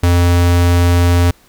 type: tone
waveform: square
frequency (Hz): 87.31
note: F2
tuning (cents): 0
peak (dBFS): -9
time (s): 0.03-1.31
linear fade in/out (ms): 5
effects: pink hiss -49 dBFS RMS until 1.48 s